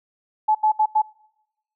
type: tone bursts at uneven times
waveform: sine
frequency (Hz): 860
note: A5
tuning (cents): -40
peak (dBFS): -14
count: 4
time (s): 0.48-0.55 / 0.63-0.72 / 0.79-0.86 / 0.95-1.02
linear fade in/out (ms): 10
effects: noise-tail reverb RT60 0.9 s tail -26 dB re dry